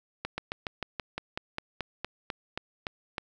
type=slowing click train; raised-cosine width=0.3 ms; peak=-16 dBFS; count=15; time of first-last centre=0.25-3.182 s; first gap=130 ms; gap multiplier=1.07; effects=none